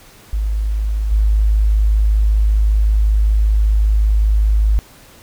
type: tone with level steps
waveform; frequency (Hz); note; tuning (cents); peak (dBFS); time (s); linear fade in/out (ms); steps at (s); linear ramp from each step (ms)
sine; 52.6; G#1; +23; -15 / -10; 0.33-4.79; 0; 1.11; 10
effects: pink hiss -44 dBFS RMS until 5.22 s